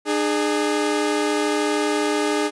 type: tone pair together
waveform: sawtooth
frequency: 301.2 / 415.3 Hz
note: D4 / G#4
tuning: +44 / 0 cents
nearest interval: tritone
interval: 556 cents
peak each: -18 dBFS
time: 0.05-2.51 s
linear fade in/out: 50 ms
effects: resampled to 24000 Hz